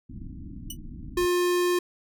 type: low-pass noise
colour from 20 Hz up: pink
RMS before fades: -39 dBFS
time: 0.09-1.26 s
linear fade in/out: 10 ms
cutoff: 320 Hz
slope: 96 dB/octave
type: tone with exponential decay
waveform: 10% pulse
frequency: 2960 Hz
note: F#7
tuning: in tune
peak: -22 dBFS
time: 0.7-0.77 s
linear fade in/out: 5 ms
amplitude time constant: 15 ms
type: tone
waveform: square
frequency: 355.1 Hz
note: F4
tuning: 29 cents sharp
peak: -22 dBFS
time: 1.17-1.79 s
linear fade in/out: 5 ms
effects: none